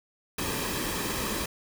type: noise with comb filter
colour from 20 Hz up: pink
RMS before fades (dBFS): -31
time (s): 0.38-1.46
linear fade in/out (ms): 5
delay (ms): 1.4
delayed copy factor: -0.5
effects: none